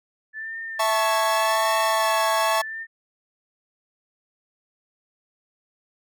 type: tone with vibrato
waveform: sine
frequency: 1736 Hz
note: A6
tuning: 24 cents flat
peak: -30 dBFS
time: 0.33-2.87 s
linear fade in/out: 50 ms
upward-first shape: sine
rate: 0.88 Hz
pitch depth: 78 cents each way
type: chord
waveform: 45% pulse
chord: A major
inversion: second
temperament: equal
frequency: 659.3 / 880 / 1108.7 Hz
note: E5 / A5 / C#6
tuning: 0 / 0 / 0 cents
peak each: -24 dBFS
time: 0.79-2.62 s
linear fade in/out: 10 ms
effects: none